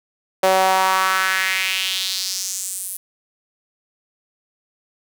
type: tone with high-pass filter sweep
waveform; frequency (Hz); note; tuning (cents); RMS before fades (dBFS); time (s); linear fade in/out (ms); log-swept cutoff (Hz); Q
sawtooth; 188.8; F#3; +35; -20; 0.43-2.97; 5; 570 to 11000; 2.9
effects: none